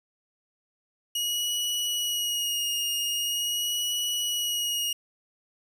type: tone with vibrato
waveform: sawtooth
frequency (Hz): 2890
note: F#7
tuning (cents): -41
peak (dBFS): -23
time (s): 1.15-4.93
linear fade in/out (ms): 5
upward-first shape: sine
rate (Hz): 0.43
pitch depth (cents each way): 24
effects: none